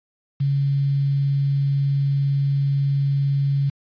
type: tone with quantisation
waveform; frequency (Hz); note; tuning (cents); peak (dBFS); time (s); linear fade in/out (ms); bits
sine; 139.5; C#3; +11; -17; 0.4-3.7; 10; 7
effects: resampled to 11025 Hz